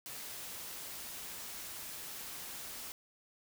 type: noise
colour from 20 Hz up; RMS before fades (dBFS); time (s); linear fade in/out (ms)
white; -45; 0.06-2.92; 0
effects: none